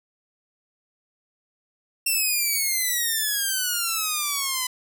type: exponential sweep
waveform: 5% pulse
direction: down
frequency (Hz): 2722 to 1004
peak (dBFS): -12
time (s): 2.06-4.67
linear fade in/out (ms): 5
effects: none